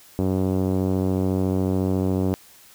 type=tone with low-pass filter; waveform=5% pulse; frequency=94 Hz; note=F#2; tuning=28 cents sharp; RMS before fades=-22 dBFS; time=0.19-2.34 s; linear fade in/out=0 ms; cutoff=320 Hz; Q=0.83; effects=white hiss -50 dBFS RMS until 2.74 s